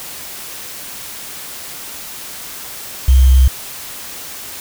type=tone with sample-and-hold; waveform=sine; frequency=65 Hz; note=C2; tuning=11 cents flat; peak=-5 dBFS; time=3.08-3.48 s; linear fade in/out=5 ms; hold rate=3150 Hz; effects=white hiss -30 dBFS RMS until 4.6 s